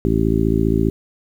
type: harmonic tone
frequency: 55 Hz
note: A1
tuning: in tune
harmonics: 1 / 2 / 3 / 4 / 5 / 6 / 7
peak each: -22 / -22 / -22 / -22 / -22 / -22 / -22 dBFS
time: 0.05-0.9 s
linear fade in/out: 0 ms
effects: 8-bit